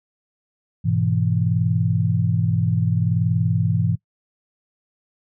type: chord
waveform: sine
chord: E major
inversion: first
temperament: just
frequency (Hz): 103.01 / 123.61 / 164.81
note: G#2 / B2 / E3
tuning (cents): -14 / +2 / 0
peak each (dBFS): -21 / -22 / -21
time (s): 0.84-3.96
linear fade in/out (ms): 20
effects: noise-tail reverb RT60 0.1 s tail -21 dB re dry